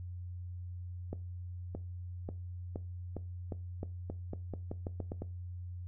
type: accelerating click train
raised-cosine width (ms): 2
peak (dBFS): -25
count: 15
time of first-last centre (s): 1.13-5.22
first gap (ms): 620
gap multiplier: 0.87
effects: noise-tail reverb RT60 0.3 s tail -18 dB re dry + added 89 Hz sine -40 dBFS peak until 5.87 s